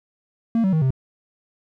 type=tone with pitch steps; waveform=triangle; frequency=229.1 / 190.44 / 158.3 / 131.58 Hz; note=A#3 / G3 / D#3 / C3; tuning=-30 / -50 / +30 / +10 cents; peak=-14 dBFS; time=0.55-0.906 s; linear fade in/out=2 ms; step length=89 ms; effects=none